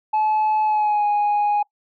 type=tone with pitch glide; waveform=sine; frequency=860 to 828.3 Hz; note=A5 to G#5; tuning=-40 to -5 cents; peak=-14 dBFS; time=0.13-1.63 s; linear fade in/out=10 ms; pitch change=-65 cents; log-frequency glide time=0.64-1.06 s; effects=noise-tail reverb RT60 0.1 s tail -23 dB re dry + tanh soft clip ceiling -15 dBFS